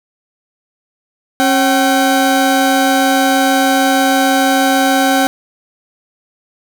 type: tone pair together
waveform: 30% pulse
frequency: 270.8 / 766 Hz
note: C#4 / G5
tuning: -40 / -40 cents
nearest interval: octave + tritone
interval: 1800 cents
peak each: -10 dBFS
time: 1.4-5.27 s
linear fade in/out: 0 ms
effects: none